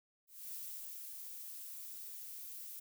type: noise with ADSR envelope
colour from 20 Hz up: violet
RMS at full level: -45 dBFS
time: 0.27-2.8 s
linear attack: 250 ms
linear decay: 430 ms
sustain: -3 dB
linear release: 8 ms
effects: none